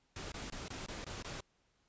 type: noise bursts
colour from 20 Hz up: pink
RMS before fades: -44 dBFS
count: 7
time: 0.16-1.406 s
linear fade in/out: 2 ms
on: 160 ms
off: 21 ms
effects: pink hiss -75 dBFS RMS until 1.88 s + resampled to 16000 Hz